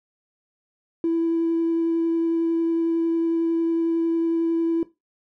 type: tone with vibrato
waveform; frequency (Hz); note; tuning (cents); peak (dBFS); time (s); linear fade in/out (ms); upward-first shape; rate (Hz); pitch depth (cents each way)
triangle; 331.6; E4; +10; -15; 1.04-4.83; 2; triangle; 11; 10
effects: noise-tail reverb RT60 0.2 s tail -19 dB re dry + tanh soft clip ceiling -17 dBFS